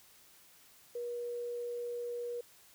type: tone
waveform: sine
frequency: 480 Hz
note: B4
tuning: 49 cents flat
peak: -36 dBFS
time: 0.95-2.41 s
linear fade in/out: 5 ms
effects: white hiss -61 dBFS RMS until 2.74 s